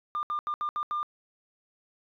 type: tone bursts at uneven times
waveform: sine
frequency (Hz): 1200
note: D6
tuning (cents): +37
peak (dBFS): -26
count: 6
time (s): 0.15-0.23 / 0.3-0.39 / 0.47-0.54 / 0.61-0.69 / 0.76-0.83 / 0.91-1.03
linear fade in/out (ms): 0
effects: tanh soft clip ceiling -25 dBFS